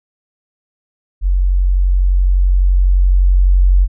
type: tone with level ramp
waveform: sine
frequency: 45.89 Hz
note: F#1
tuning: 14 cents flat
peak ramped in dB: -10 to -6 dBFS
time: 1.21-3.88 s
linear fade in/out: 50 ms
effects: none